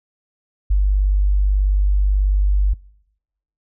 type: tone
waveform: sine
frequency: 49.18 Hz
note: G1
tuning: 6 cents sharp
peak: -12 dBFS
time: 0.7-2.74 s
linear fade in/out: 10 ms
effects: noise-tail reverb RT60 0.9 s tail -25 dB re dry